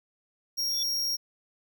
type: tone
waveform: 45% pulse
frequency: 5588 Hz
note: F8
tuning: in tune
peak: -27 dBFS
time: 0.57-1.17 s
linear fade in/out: 20 ms
type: tone with exponential growth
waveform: sine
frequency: 3475 Hz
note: A7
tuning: 22 cents flat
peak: -29 dBFS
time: 0.67-0.83 s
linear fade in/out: 5 ms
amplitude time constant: 33 ms
effects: none